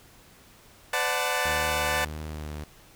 15% pulse chord, B minor seventh, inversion none, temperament equal with one note detuned, 506.9 / 587.3 / 740 / 880 Hz, B4 / D5 / F#5 / A5, +45 / 0 / 0 / 0 cents, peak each -24 dBFS, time 0.93-2.05 s, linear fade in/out 5 ms
sawtooth tone with vibrato, 76.3 Hz, D#2, 33 cents flat, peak -30 dBFS, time 1.45-2.64 s, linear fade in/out 5 ms, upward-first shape sine, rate 1.6 Hz, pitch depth 26 cents each way
effects pink hiss -54 dBFS RMS until 2.95 s

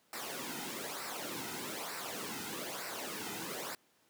pink noise with flanger, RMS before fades -41 dBFS, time 0.13-3.75 s, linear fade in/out 2 ms, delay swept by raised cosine 0.3 to 1.8 ms, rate 1.1 Hz, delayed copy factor -0.65, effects pink hiss -70 dBFS RMS until 4.09 s + high-pass 200 Hz 12 dB/octave

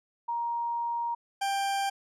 sine / 40% pulse tone pair in turn, 940 / 790.4 Hz, A#5 / G5, +14 / +14 cents, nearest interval minor third, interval 300 cents, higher first, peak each -28 / -26 dBFS, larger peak second, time 0.28-1.15 / 1.41-1.9 s, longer first, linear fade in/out 10 ms, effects low-pass 11000 Hz 12 dB/octave

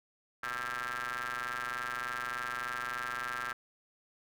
sawtooth ring-modulated tone, 123.47 Hz, B2, in tune, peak -28 dBFS, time 0.43-3.53 s, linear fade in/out 5 ms, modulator 1470 Hz, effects none

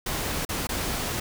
pink noise with dropouts, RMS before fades -29 dBFS, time 0.06-1.2 s, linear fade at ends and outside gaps 5 ms, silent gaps 0.451-0.49 / 0.671-0.69 s, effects none

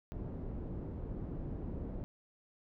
pink low-pass noise, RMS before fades -41 dBFS, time 0.12-2.04 s, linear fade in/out 0 ms, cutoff 370 Hz, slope 12 dB/octave, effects none

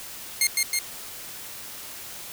10% pulse tone with echo, 2131 Hz, C7, 31 cents sharp, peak -9 dBFS, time 0.41-0.47 s, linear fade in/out 2 ms, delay 160 ms, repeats 2, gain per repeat -2 dB, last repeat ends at 0.79 s, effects white hiss -39 dBFS RMS until 2.32 s

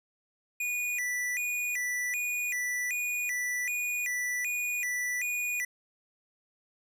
square tone with vibrato, 2200 Hz, C#7, 14 cents flat, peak -30 dBFS, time 0.6-5.65 s, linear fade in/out 5 ms, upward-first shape square, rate 1.3 Hz, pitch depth 190 cents each way, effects none

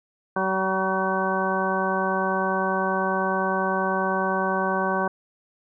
harmonic tone with a mistuned harmonic, 190 Hz, F#3, 46 cents sharp, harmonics 1 / 2 / 3 / 4 / 5 / 6 / 8, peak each -29 / -29 / -29 / -29 / -29 / -29 / -29 dBFS, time 0.36-5.08 s, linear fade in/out 5 ms, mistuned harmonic 6, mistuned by -17 cents, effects none

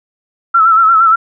sine tone with vibrato, 1327 Hz, E6, 11 cents sharp, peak -5 dBFS, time 0.54-1.16 s, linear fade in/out 10 ms, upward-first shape sine, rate 8.6 Hz, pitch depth 60 cents each way, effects none

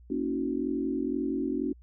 sine chord, D# minor seventh, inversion second, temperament equal with one note detuned, 233.1 / 277.2 / 319.3 / 370 Hz, A#3 / C#4 / D#4 / F#4, 0 / 0 / +45 / 0 cents, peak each -35 / -30 / -34 / -34 dBFS, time 0.1-1.73 s, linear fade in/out 5 ms, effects added 60 Hz sine -50 dBFS peak until 1.82 s

